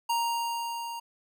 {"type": "tone with level ramp", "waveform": "square", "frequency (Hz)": 934, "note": "A#5", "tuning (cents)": 3, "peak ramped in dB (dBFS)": [-25, -36], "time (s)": [0.09, 1], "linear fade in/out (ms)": 10, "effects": []}